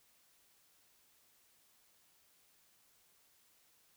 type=silence; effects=white hiss -70 dBFS RMS until 3.96 s